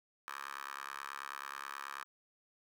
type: tone with high-pass filter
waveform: 10% pulse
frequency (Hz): 69.3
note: C#2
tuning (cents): 0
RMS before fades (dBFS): -45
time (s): 0.28-2.04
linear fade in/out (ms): 0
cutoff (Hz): 1300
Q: 6.1
effects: none